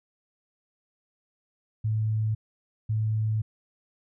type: tone bursts at uneven times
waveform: sine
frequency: 109 Hz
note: A2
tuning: 16 cents flat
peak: -23 dBFS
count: 2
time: 1.84-2.35 / 2.89-3.42 s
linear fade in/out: 10 ms
effects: none